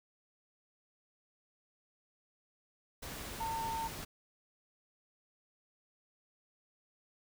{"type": "tone in noise", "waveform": "sine", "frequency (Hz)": 904, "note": "A5", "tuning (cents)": 47, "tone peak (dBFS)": -35, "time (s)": [3.4, 3.88], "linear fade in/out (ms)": 10, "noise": "pink", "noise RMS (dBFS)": -44, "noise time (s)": [3.02, 4.05], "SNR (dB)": 6, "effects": []}